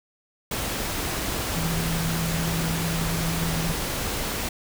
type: tone in noise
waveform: sine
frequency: 164.81 Hz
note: E3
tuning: in tune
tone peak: -26 dBFS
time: 1.56-3.72 s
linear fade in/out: 5 ms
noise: pink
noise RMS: -28 dBFS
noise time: 0.51-4.49 s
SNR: -1 dB
effects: none